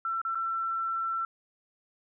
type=tone with dropouts; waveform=sine; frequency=1344 Hz; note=E6; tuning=33 cents sharp; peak=-28 dBFS; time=0.05-1.25 s; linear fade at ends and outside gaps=2 ms; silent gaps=0.216-0.25 / 0.348-0.354 s; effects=none